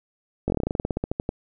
slowing click train, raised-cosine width 2 ms, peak -11 dBFS, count 18, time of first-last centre 0.48-1.291 s, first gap 20 ms, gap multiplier 1.1, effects none

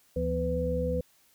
sine tone cluster, 74 / 169.7 / 248.4 / 501 Hz, D2 / F3 / B3 / B4, +14 / -49 / +10 / +25 cents, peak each -32 / -33 / -37 / -29 dBFS, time 0.16-1.01 s, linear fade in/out 5 ms, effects white hiss -64 dBFS RMS until 1.34 s

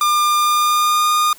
45% pulse tone with pitch glide, 1201 to 1219.2 Hz, D6 to D#6, +38 to -36 cents, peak -13 dBFS, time 0.01-1.33 s, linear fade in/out 2 ms, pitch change +26 cents, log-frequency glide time 0.34-1.1 s, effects white hiss -44 dBFS RMS until 1.38 s

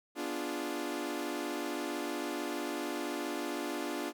sawtooth chord, B diminished seventh, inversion none, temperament equal, 246.9 / 293.7 / 349.2 / 415.3 Hz, B3 / D4 / F4 / Ab4, 0 / 0 / 0 / 0 cents, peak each -39 / -34 / -35 / -40 dBFS, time 0.15-4.13 s, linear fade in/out 50 ms, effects none

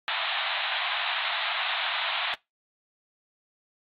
white band-pass noise, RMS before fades -29 dBFS, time 0.08-2.34 s, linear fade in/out 0 ms, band 650 to 3900 Hz, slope 96 dB/octave, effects noise-tail reverb RT60 0.2 s tail -23 dB re dry + AAC 48 kbps

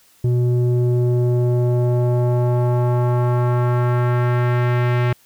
square tone with low-pass filter sweep, 122.4 Hz, B2, 15 cents flat, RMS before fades -17 dBFS, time 0.24-5.13 s, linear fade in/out 5 ms, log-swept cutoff 290 to 2300 Hz, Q 1.5, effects white hiss -54 dBFS RMS until 5.25 s

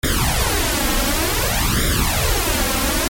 pink noise with flanger, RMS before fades -18 dBFS, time 0.03-3.08 s, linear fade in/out 5 ms, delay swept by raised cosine 0.56 to 3.76 ms, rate 0.55 Hz, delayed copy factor +0.95, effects MP3 64 kbps

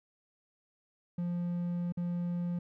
triangle tone with dropouts, 174.61 Hz, F3, in tune, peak -29 dBFS, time 1.18-2.59 s, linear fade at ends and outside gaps 5 ms, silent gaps 1.923-1.972 s, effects none

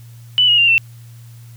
sine tone with pitch steps, 2981 / 2881 / 2785 / 2691 Hz, F#7 / F#7 / F7 / E7, +12 / -47 / -5 / +35 cents, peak -9 dBFS, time 0.38-0.78 s, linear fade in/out 0 ms, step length 100 ms, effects added 117 Hz sine -36 dBFS peak until 1.56 s + white hiss -51 dBFS RMS until 1.56 s

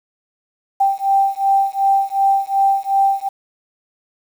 sine beating tone pair, 784 / 786.7 Hz, G5 / G5, 0 / +6 cents, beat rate 2.7 Hz, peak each -16 dBFS, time 0.8-3.29 s, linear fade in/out 10 ms, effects 7-bit

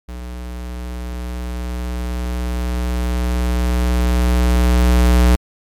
square tone with level ramp, 61 Hz, B1, 21 cents flat, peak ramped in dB -28 to -9 dBFS, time 0.08-5.36 s, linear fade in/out 10 ms, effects MP3 96 kbps

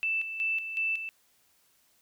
sine tone with tremolo, 2649 Hz, E7, 8 cents sharp, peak -26 dBFS, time 0.03-1.09 s, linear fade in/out 0 ms, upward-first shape square, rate 2.7 Hz, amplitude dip 60%, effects white hiss -67 dBFS RMS until 2.01 s

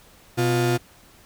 35% pulse tone pair together, 125 / 353.6 Hz, B2 / F4, +21 / +22 cents, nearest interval octave + tritone, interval 1801 cents, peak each -20 dBFS, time 0.37-0.78 s, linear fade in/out 20 ms, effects pink hiss -52 dBFS RMS until 1.25 s

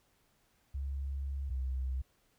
sine tone pair in turn, 68.7 / 64.96 Hz, C#2 / C2, -15 / -12 cents, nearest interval minor second, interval 97 cents, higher first, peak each -34 / -32 dBFS, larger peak second, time 0.74-1.5 / 1.5-2.02 s, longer first, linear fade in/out 10 ms, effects pink hiss -72 dBFS RMS until 2.38 s

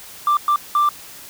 sine tone bursts at uneven times, 1180 Hz, D6, 8 cents sharp, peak -11 dBFS, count 3, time 0.27-0.37 / 0.48-0.56 / 0.75-0.89 s, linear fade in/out 2 ms, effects tanh soft clip ceiling -11 dBFS + white hiss -39 dBFS RMS until 1.29 s

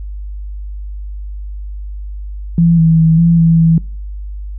sine tone with pitch steps, 168.4 / 162.7 / 161.6 / 168.3 / 164.9 / 163.9 Hz, E3 / E3 / E3 / E3 / E3 / E3, +37 / -22 / -34 / +36 / +1 / -10 cents, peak -6 dBFS, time 2.58-3.78 s, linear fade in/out 2 ms, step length 200 ms, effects noise-tail reverb RT60 0.4 s tail -23 dB re dry + added 50 Hz sine -22 dBFS peak until 4.58 s

